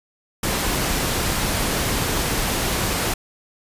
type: noise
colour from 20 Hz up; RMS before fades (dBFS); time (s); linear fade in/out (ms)
pink; -22; 0.43-3.14; 5
effects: resampled to 32000 Hz